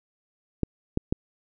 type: clicks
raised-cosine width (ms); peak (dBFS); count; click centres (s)
3; -10; 3; 0.633 / 0.974 / 1.125
effects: none